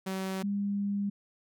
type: tone pair in turn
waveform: sawtooth / sine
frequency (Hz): 190.1 / 201.4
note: F#3 / G3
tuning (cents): +47 / +47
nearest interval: minor second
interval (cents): 100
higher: second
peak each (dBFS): -28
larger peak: neither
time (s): 0.06-0.43 / 0.43-1.1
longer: second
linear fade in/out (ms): 10
effects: none